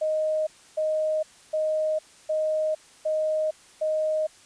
sine tone bursts, 622 Hz, D#5, 1 cent flat, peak -22 dBFS, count 6, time 0.01-4.27 s, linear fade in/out 10 ms, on 460 ms, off 300 ms, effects white hiss -53 dBFS RMS until 4.45 s + resampled to 22050 Hz

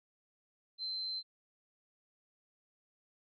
sine tone, 4096 Hz, C8, 38 cents flat, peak -36 dBFS, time 0.78-1.23 s, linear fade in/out 50 ms, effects none

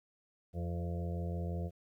harmonic tone with a mistuned harmonic, 86 Hz, F2, 26 cents flat, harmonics 1 / 2 / 4 / 5 / 6 / 7 / 8, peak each -36 / -40 / -49 / -49 / -48 / -53 / -50 dBFS, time 0.53-1.71 s, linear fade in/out 50 ms, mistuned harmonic 5, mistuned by +21 cents, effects 12-bit

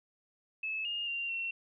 sine tone with pitch steps, 2602 / 2835 / 2774 / 2719 Hz, E7 / F7 / F7 / F7, -23 / +25 / -12 / -47 cents, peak -33 dBFS, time 0.63-1.51 s, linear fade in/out 5 ms, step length 220 ms, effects none

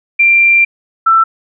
sine tone pair in turn, 2370 / 1333.2 Hz, D7 / E6, +15 / +19 cents, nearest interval minor seventh, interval 996 cents, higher first, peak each -5 dBFS, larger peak neither, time 0.19-0.65 / 1.06-1.24 s, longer first, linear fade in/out 10 ms, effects none

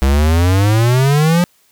square exponential sweep, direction up, 65.5 to 179.1 Hz, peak -10 dBFS, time 0.02-1.44 s, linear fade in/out 0 ms, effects white hiss -55 dBFS RMS until 1.71 s

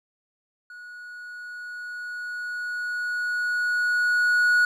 triangle tone with level ramp, 1459 Hz, F#6, 25 cents flat, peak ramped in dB -38 to -14 dBFS, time 0.7-4.65 s, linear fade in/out 2 ms, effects none

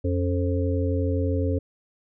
harmonic tone with a mistuned harmonic, 87.7 Hz, F2, 8 cents sharp, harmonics 1 / 3 / 5 / 6, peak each -23 / -28 / -30 / -31 dBFS, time 0.04-1.59 s, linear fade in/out 10 ms, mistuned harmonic 3, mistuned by +76 cents, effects none

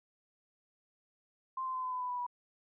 sine tone with pitch steps, 1046.5 / 1036.3 / 1026.1 / 1016.1 / 1006.2 / 996.4 / 986.6 / 977 Hz, C6 / C6 / C6 / B5 / B5 / B5 / B5 / B5, 0 / -17 / -34 / +49 / +32 / +15 / -2 / -19 cents, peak -34 dBFS, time 1.57-2.266 s, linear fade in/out 5 ms, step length 87 ms, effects none

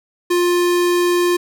square tone, 352 Hz, F4, 14 cents sharp, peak -14 dBFS, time 0.3-1.37 s, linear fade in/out 10 ms, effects none

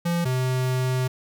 square tone pair in turn, 171.4 / 128.4 Hz, F3 / C3, -32 / -32 cents, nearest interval perfect fourth, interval 500 cents, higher first, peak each -22 dBFS, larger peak neither, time 0.05-0.25 / 0.25-1.08 s, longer second, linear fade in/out 10 ms, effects none

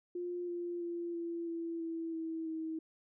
sine tone with pitch steps, 352.8 / 347.9 / 343.2 / 338.4 / 333.8 / 329.2 / 324.6 / 320.2 Hz, F4 / F4 / F4 / E4 / E4 / E4 / E4 / D#4, +18 / -7 / -30 / +45 / +22 / -2 / -27 / +50 cents, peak -36 dBFS, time 0.15-2.79 s, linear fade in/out 5 ms, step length 330 ms, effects none

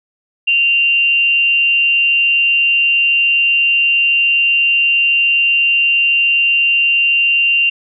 sine tone with amplitude modulation, 2774 Hz, F7, 12 cents flat, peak -8 dBFS, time 0.47-7.7 s, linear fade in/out 10 ms, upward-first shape sine, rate 249 Hz, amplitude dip 35%, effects none

